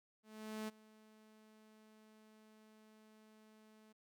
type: tone with ADSR envelope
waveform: sawtooth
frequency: 216.6 Hz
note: A3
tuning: 27 cents flat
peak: -37 dBFS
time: 0.23-3.93 s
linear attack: 450 ms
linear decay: 23 ms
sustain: -22 dB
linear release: 14 ms
effects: none